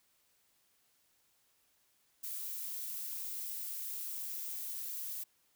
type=noise; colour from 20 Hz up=violet; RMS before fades=-41 dBFS; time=2.23-5.24 s; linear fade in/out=10 ms; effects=white hiss -73 dBFS RMS until 5.55 s